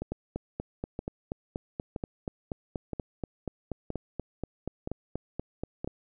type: two click trains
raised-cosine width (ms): 2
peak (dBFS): -19 / -20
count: 25 / 7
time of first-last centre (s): 0.12-5.875 / 0.02-5.845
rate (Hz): 4.17 / 1.03
effects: none